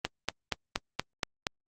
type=click train; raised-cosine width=0.2 ms; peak=-10 dBFS; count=7; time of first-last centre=0.05-1.468 s; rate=4.23 Hz; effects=Opus 32 kbps